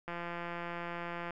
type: click train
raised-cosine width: 0.5 ms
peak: -25 dBFS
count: 212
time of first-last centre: 0.08-1.307 s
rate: 172 Hz
effects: none